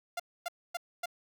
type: tone bursts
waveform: sawtooth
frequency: 696 Hz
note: F5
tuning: 6 cents flat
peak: -29 dBFS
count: 4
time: 0.17-1.058 s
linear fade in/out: 5 ms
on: 27 ms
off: 260 ms
effects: none